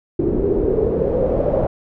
pink noise with low-pass filter sweep, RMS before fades -18 dBFS, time 0.19-1.67 s, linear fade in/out 5 ms, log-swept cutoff 360 to 590 Hz, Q 7, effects none

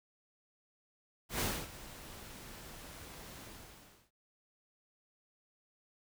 pink noise with ADSR envelope, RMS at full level -33 dBFS, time 1.29-4.11 s, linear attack 120 ms, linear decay 260 ms, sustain -17 dB, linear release 690 ms, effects none

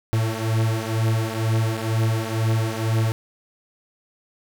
45% pulse beating tone pair, 110.8 / 112.9 Hz, A2 / A2, +13 / +45 cents, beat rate 2.1 Hz, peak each -22 / -24 dBFS, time 0.13-3.12 s, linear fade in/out 0 ms, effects none

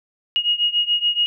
sine beating tone pair, 2874 / 2881 Hz, F7 / F#7, +49 / -47 cents, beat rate 7 Hz, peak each -19 / -21 dBFS, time 0.36-1.26 s, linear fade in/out 0 ms, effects none

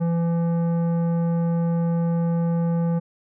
triangle tone with tanh clipping, 168.6 Hz, E3, 39 cents sharp, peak -21 dBFS, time 0-3 s, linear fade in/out 20 ms, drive 16 dB, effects none

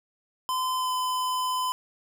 square tone with pitch glide, 1024 to 1014.6 Hz, C6 to B5, -38 to +46 cents, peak -26 dBFS, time 0.49-1.72 s, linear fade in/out 0 ms, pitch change -16 cents, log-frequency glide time 0.77-0.91 s, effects none

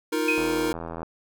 square chord, Eb suspended second, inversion none, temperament equal with one note detuned, 313.1 / 349.2 / 466.2 Hz, Eb4 / F4 / Bb4, +11 / 0 / 0 cents, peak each -27 / -31 / -28 dBFS, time 0.12-0.73 s, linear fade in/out 10 ms
sine tone with exponential decay, 2500 Hz, D#7, 8 cents sharp, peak -19 dBFS, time 0.28-0.67 s, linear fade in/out 5 ms, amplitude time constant 84 ms
click train, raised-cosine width 1 ms, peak -20 dBFS, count 55, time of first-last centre 0.38-1.031 s, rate 83 Hz
effects none

